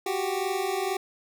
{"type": "tone pair together", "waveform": "25% pulse", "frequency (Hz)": [369.9, 392], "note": ["F#4", "G4"], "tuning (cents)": [0, 0], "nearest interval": "minor second", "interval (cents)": 100, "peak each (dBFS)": [-26, -25], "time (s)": [0.06, 0.97], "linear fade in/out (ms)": 5, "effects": []}